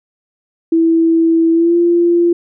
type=tone with pitch glide; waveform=sine; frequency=328.9 to 344.1 Hz; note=E4 to F4; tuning=-4 to -26 cents; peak=-8 dBFS; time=0.72-2.33 s; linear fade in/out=5 ms; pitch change=+78 cents; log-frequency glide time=1.52-1.76 s; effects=none